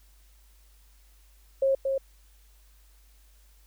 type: tone with echo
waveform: sine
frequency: 540 Hz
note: C#5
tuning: 45 cents flat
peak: -20 dBFS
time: 1.62-1.75 s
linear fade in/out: 5 ms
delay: 230 ms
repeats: 1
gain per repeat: -4 dB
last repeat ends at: 1.98 s
effects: added 50 Hz sine -55 dBFS peak until 3.66 s + white hiss -64 dBFS RMS until 3.66 s